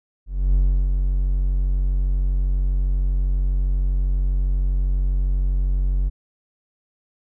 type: tone with ADSR envelope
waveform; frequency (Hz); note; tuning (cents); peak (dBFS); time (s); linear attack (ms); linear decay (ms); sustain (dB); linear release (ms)
triangle; 46.25; F#1; 0; -11; 0.26-6.1; 280; 340; -4; 22
effects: none